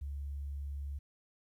sine tone, 70.6 Hz, C#2, 32 cents sharp, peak -37 dBFS, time 0.01-0.99 s, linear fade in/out 10 ms, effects 12-bit

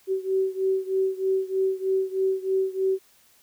sine beating tone pair, 380.4 / 383.6 Hz, F#4 / G4, +48 / -37 cents, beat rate 3.2 Hz, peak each -24 / -26 dBFS, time 0.07-2.99 s, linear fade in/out 50 ms, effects white hiss -59 dBFS RMS until 3.42 s

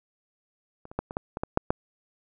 clicks, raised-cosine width 1 ms, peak -29 / -28 / -13 / -22 / -14 / -18 / -14 / -6 / -8 dBFS, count 9, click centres 0.854 / 0.915 / 0.99 / 1.109 / 1.169 / 1.371 / 1.435 / 1.574 / 1.705 s, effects none

